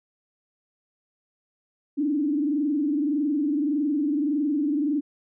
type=tone with frequency modulation; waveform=sine; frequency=293.7 Hz; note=D4; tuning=in tune; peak=-21 dBFS; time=1.97-5.01 s; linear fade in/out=20 ms; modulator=21.7 Hz; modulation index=0.97; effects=none